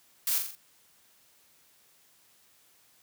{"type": "noise with echo", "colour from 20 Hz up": "blue", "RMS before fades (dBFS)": -28, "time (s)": [0.27, 0.38], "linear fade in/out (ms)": 2, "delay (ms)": 43, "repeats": 4, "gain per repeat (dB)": -5, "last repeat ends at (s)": 0.552, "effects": ["white hiss -63 dBFS RMS until 3.02 s", "high-pass 60 Hz 12 dB/octave"]}